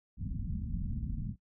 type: low-pass noise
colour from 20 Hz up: pink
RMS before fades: -36 dBFS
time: 0.17-1.36 s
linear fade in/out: 50 ms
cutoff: 230 Hz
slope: 48 dB/octave
effects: noise-tail reverb RT60 0.1 s tail -19 dB re dry